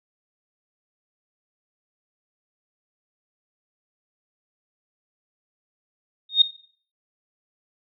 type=tone with exponential growth; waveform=sine; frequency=3700 Hz; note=A#7; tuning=14 cents flat; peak=-7 dBFS; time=6.29-6.42 s; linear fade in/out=5 ms; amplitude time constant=27 ms; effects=noise-tail reverb RT60 0.5 s tail -17 dB re dry